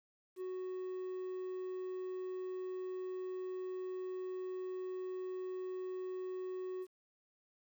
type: tone with quantisation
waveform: triangle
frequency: 370 Hz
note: F#4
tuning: in tune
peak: -37 dBFS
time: 0.36-6.87 s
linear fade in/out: 50 ms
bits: 11
effects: none